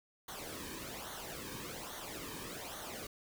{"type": "noise with flanger", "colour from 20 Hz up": "pink", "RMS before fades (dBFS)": -45, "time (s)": [0.28, 3.07], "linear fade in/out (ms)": 5, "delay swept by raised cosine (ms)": [0.39, 1.49], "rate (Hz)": 1.2, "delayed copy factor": -0.7, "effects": []}